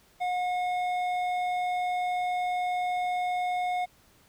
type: tone with hard clipping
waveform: triangle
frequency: 723 Hz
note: F#5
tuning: 40 cents flat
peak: -28 dBFS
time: 0.2-3.86 s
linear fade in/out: 20 ms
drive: 12 dB
effects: pink hiss -61 dBFS RMS until 4.28 s